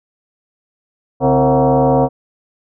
sine tone with frequency modulation, 138.59 Hz, C#3, in tune, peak -9 dBFS, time 1.2-2.09 s, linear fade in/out 50 ms, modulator 200 Hz, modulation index 3.6, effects none

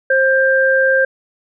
sine tone pair together, 530 / 1586 Hz, C5 / G6, +22 / +20 cents, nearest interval octave + perfect fifth, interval 1898 cents, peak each -13 / -13 dBFS, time 0.1-1.05 s, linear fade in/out 5 ms, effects none

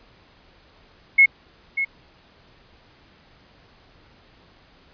sine tone with echo, 2177 Hz, C#7, 32 cents flat, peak -9 dBFS, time 1.18-1.26 s, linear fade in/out 10 ms, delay 590 ms, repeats 1, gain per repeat -11 dB, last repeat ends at 1.85 s, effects pink hiss -54 dBFS RMS until 4.93 s + resampled to 11025 Hz

